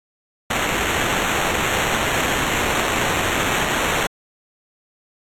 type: noise with sample-and-hold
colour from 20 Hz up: violet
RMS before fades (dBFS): -21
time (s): 0.5-4.07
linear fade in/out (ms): 5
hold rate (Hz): 4900
effects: low-pass 12000 Hz 12 dB/octave + AAC 64 kbps